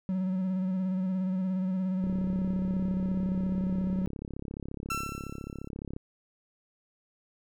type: tone with vibrato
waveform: triangle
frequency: 186.8 Hz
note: F#3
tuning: 17 cents sharp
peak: -25 dBFS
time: 0.09-4.06 s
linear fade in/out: 0 ms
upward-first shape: square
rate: 17 Hz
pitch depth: 28 cents each way
type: click train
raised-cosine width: 3 ms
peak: -25 dBFS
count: 136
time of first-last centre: 2.04-5.964 s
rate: 34.4 Hz
type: tone with exponential decay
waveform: 30% pulse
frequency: 1344 Hz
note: E6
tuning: 33 cents sharp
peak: -26 dBFS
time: 4.9-5.69 s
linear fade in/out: 5 ms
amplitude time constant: 170 ms
effects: none